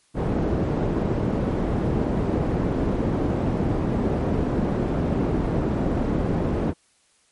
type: low-pass noise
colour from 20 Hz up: white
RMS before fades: -23 dBFS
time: 0.14-6.74 s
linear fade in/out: 50 ms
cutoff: 340 Hz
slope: 12 dB/octave
effects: white hiss -62 dBFS RMS until 7.31 s + MP3 48 kbps